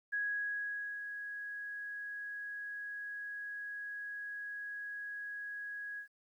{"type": "tone with ADSR envelope", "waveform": "sine", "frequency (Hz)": 1661.2, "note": "G#6", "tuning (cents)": 0, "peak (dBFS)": -32, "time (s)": [0.12, 6.08], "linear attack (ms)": 17, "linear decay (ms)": 860, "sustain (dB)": -8, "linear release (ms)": 95, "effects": ["12-bit"]}